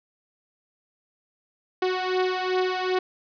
sawtooth beating tone pair, 368.5 / 371.1 Hz, F#4 / F#4, -7 / +5 cents, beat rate 2.6 Hz, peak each -21 / -23 dBFS, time 1.82-2.99 s, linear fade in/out 5 ms, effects resampled to 11025 Hz + 8-bit

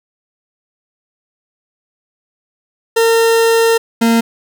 40% pulse tone pair in turn, 456.6 / 229.6 Hz, A#4 / A#3, -36 / -26 cents, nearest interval octave, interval 1190 cents, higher first, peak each -8 dBFS, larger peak neither, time 2.96-3.78 / 4.01-4.21 s, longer first, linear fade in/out 10 ms, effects none

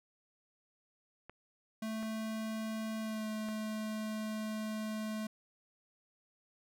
clicks, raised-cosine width 0.5 ms, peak -33 dBFS, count 3, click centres 1.296 / 2.029 / 3.487 s
square tone with pitch glide, 220 to 216.2 Hz, A3 to A3, 0 to -30 cents, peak -37 dBFS, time 1.82-5.27 s, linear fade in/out 5 ms, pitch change -30 cents, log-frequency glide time 3.01-3.27 s
effects none

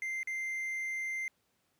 triangle tone with dropouts, 2088 Hz, C7, 4 cents flat, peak -32 dBFS, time 0.02-1.28 s, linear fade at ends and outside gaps 1 ms, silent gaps 0.231-0.273 s, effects pink hiss -75 dBFS RMS until 1.79 s + high-pass 100 Hz 12 dB/octave

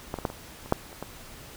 clicks, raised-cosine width 1 ms, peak -16 / -20 / -11 / -24 / -27 / -6 / -29 / -19 dBFS, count 8, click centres 0.141 / 0.187 / 0.252 / 0.301 / 0.66 / 0.724 / 0.929 / 1.026 s, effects pink hiss -46 dBFS RMS until 1.56 s

